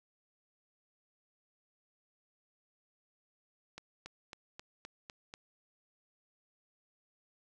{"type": "accelerating click train", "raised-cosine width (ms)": 0.2, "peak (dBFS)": -28, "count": 7, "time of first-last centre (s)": [3.78, 5.339], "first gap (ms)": 280, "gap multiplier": 0.97, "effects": []}